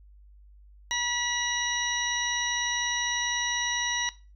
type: harmonic tone with a mistuned harmonic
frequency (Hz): 962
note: B5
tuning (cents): -46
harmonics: 1 / 2 / 3 / 4 / 6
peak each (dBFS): -34 / -31 / -35 / -32 / -31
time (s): 0.91-4.09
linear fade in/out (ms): 0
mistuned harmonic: 2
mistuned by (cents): +20
effects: noise-tail reverb RT60 0.3 s tail -18 dB re dry + added 50 Hz sine -50 dBFS peak until 4.35 s